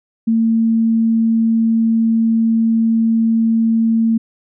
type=tone; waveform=sine; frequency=226.1 Hz; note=A3; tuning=47 cents sharp; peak=-11 dBFS; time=0.27-4.18 s; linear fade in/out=10 ms; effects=none